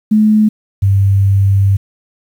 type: tone pair in turn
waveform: sine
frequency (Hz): 214.4 / 98.36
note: A3 / G2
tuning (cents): -45 / +6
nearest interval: octave + minor second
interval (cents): 1349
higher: first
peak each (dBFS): -6 / -7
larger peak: first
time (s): 0.11-0.49 / 0.82-1.77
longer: second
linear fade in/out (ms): 10
effects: 7-bit